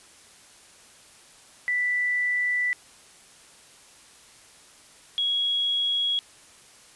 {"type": "tone pair in turn", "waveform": "sine", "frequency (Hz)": [1975.5, 3322], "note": ["B6", "G#7"], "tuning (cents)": [0, 0], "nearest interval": "major sixth", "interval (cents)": 900, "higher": "second", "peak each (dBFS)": -22, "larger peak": "neither", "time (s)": [[1.68, 2.73], [5.18, 6.19]], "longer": "first", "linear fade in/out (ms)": 0, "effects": ["white hiss -52 dBFS RMS until 6.95 s", "resampled to 24000 Hz"]}